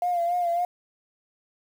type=tone with vibrato; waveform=sine; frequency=698.5 Hz; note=F5; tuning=in tune; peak=-21 dBFS; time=0.02-0.65 s; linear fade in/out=2 ms; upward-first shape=sine; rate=3.6 Hz; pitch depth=42 cents each way; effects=tanh soft clip ceiling -17 dBFS + 8-bit